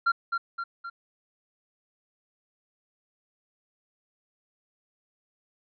triangle tone with echo, 1379 Hz, F6, 22 cents flat, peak -18 dBFS, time 0.06-0.12 s, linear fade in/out 10 ms, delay 260 ms, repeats 3, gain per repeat -5 dB, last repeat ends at 0.9 s, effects resampled to 11025 Hz

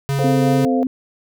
square tone, 138.8 Hz, C#3, 3 cents sharp, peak -18 dBFS, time 0.09-0.65 s, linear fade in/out 0 ms
sine chord, F major, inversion first, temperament equal, 440 / 523.3 / 698.5 Hz, A4 / C5 / F5, 0 / 0 / 0 cents, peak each -23 dBFS, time 0.19-0.83 s, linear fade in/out 0 ms
sine tone with vibrato, 259 Hz, C4, 17 cents flat, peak -16 dBFS, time 0.24-0.87 s, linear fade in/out 2 ms, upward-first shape square, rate 3.3 Hz, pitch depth 9 cents each way
effects none

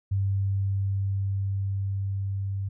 sine tone with level ramp, 98 Hz, G2, in tune, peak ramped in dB -22 to -27 dBFS, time 0.11-2.69 s, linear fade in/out 10 ms, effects none

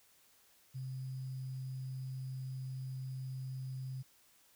sine tone with sample-and-hold, 130.81 Hz, C3, in tune, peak -39 dBFS, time 0.74-4.03 s, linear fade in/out 20 ms, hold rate 4900 Hz, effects white hiss -67 dBFS RMS until 4.55 s

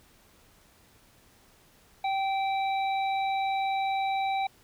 harmonic tone, 777 Hz, G5, 16 cents flat, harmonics 1 / 3 / 5, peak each -26 / -36 / -40 dBFS, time 2.04-4.47 s, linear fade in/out 5 ms, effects pink hiss -60 dBFS RMS until 4.63 s

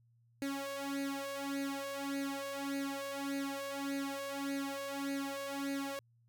sawtooth tone with flanger, 277.2 Hz, C#4, in tune, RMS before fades -39 dBFS, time 0.42-5.99 s, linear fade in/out 0 ms, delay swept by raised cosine 0.45 to 1.85 ms, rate 1.7 Hz, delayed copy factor +0.85, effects added 117 Hz sine -66 dBFS peak until 6.28 s

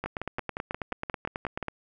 two click trains, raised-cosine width 0.5 ms, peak -16 / -17 dBFS, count 16 / 10, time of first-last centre 0.06-1.683 / 0.04-1.627 s, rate 9.24 / 5.67 Hz, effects none

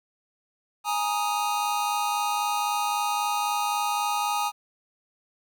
square chord, Ab suspended second, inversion none, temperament just, 830.6 / 934.4 / 1245.9 Hz, Ab5 / Bb5 / Eb6, 0 / +4 / +2 cents, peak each -28 / -31 / -30 dBFS, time 0.84-4.52 s, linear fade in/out 50 ms, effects 10-bit

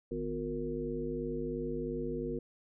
harmonic tone with a mistuned harmonic, 51.4 Hz, G#1, 17 cents flat, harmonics 1 / 3 / 5 / 7 / 9, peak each -43 / -43 / -39 / -39 / -38 dBFS, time 0.11-2.39 s, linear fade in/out 5 ms, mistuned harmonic 5, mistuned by -42 cents, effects none

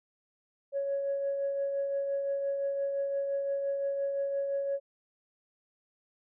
sine tone with tremolo, 556 Hz, C#5, 5 cents sharp, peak -26 dBFS, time 0.72-4.8 s, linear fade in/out 50 ms, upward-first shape triangle, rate 5.8 Hz, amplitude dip 40%, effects tanh soft clip ceiling -24 dBFS

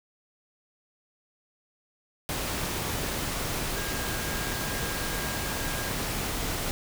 sine tone in noise, 1620 Hz, G#6, 43 cents flat, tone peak -39 dBFS, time 3.76-5.89 s, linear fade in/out 0 ms, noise pink, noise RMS -31 dBFS, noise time 2.29-6.71 s, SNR -11 dB, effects none

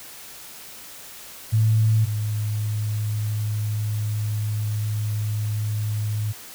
sine tone pair in turn, 110 / 106.44 Hz, A2 / G#2, 0 / +43 cents, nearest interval minor second, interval 57 cents, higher first, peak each -15 / -22 dBFS, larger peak first, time 1.52-2.06 / 2.06-6.33 s, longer second, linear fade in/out 20 ms, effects white hiss -41 dBFS RMS until 6.54 s

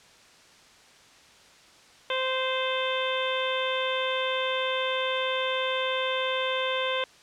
harmonic tone with a mistuned harmonic, 520 Hz, C5, 11 cents flat, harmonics 1 / 2 / 3 / 4 / 5 / 6 / 7, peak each -29 / -32 / -35 / -36 / -35 / -35 / -34 dBFS, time 2.1-7.04 s, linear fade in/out 2 ms, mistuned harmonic 7, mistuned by -40 cents, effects white hiss -54 dBFS RMS until 7.22 s + low-pass 6000 Hz 12 dB/octave

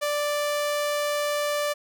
sawtooth tone, 587.3 Hz, D5, in tune, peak -20 dBFS, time 0.01-1.74 s, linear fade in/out 20 ms, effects none

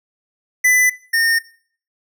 square tone pair in turn, 2000 / 1829.2 Hz, B6 / A#6, +21 / -33 cents, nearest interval major second, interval 154 cents, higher first, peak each -11 / -14 dBFS, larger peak first, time 0.64-0.9 / 1.13-1.39 s, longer neither, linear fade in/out 10 ms, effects noise-tail reverb RT60 0.5 s tail -19 dB re dry

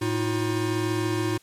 square tone cluster, 110 / 315.7 / 356.6 Hz, A2 / D#4 / F4, 0 / +25 / +36 cents, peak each -29 dBFS, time 0.01-1.38 s, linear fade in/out 10 ms, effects white hiss -59 dBFS RMS until 1.42 s + low-pass 12000 Hz 12 dB/octave

